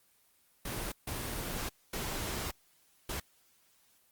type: noise bursts at uneven times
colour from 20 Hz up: pink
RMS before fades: -37 dBFS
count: 4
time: 0.65-0.92 / 1.07-1.69 / 1.93-2.51 / 3.09-3.2 s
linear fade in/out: 5 ms
effects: white hiss -68 dBFS RMS until 4.11 s + Opus 24 kbps